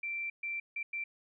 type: tone bursts at uneven times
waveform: sine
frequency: 2349 Hz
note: D7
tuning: in tune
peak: -34 dBFS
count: 4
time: 0.03-0.3 / 0.43-0.6 / 0.76-0.83 / 0.93-1.04 s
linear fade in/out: 5 ms
effects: none